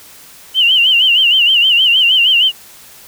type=tone with vibrato; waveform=sine; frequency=2943 Hz; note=F#7; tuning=10 cents flat; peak=-7 dBFS; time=0.54-2.52 s; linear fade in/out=50 ms; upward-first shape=sine; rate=6.4 Hz; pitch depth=120 cents each way; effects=white hiss -39 dBFS RMS until 3.07 s